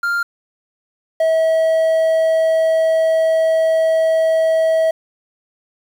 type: tone pair in turn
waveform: triangle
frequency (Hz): 1396.9 / 645.3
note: F6 / E5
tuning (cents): 0 / -37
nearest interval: octave + minor second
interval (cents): 1337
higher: first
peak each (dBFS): -14 / -10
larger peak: second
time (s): 0.03-0.23 / 1.2-4.91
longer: second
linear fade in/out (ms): 5
effects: 7-bit